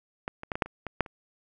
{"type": "clicks", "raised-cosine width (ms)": 0.5, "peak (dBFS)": [-17, -23, -15, -16, -8, -27, -19, -8, -28], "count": 9, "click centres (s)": [0.279, 0.434, 0.518, 0.555, 0.622, 0.66, 0.867, 1.007, 1.062], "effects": []}